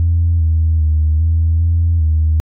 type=tone with pitch steps; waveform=sine; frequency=84.1 / 80.4 / 77.5 / 81.6 / 83.7 / 78.6 Hz; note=E2 / E2 / D#2 / E2 / E2 / D#2; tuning=+35 / -43 / -6 / -17 / +27 / +18 cents; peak=-9 dBFS; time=0-2.4 s; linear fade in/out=0 ms; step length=400 ms; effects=tanh soft clip ceiling -6 dBFS